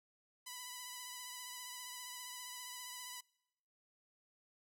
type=tone with vibrato; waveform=5% pulse; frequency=993 Hz; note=B5; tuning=9 cents sharp; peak=-34 dBFS; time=0.46-3.21 s; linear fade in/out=10 ms; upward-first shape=triangle; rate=15 Hz; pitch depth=34 cents each way; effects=noise-tail reverb RT60 0.9 s tail -26 dB re dry